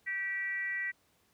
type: tone with frequency modulation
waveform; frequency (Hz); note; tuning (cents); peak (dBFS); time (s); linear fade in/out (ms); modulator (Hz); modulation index
sine; 1943; B6; -29; -32; 0.06-0.92; 20; 386; 0.53
effects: pink hiss -70 dBFS RMS until 1.33 s + high-pass 80 Hz 12 dB/octave